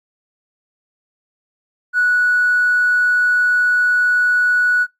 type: tone with tanh clipping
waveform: triangle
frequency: 1471 Hz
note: F#6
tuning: 11 cents flat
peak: -11 dBFS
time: 1.93-4.87 s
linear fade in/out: 50 ms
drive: 1 dB
effects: noise-tail reverb RT60 0.2 s tail -25 dB re dry + AAC 48 kbps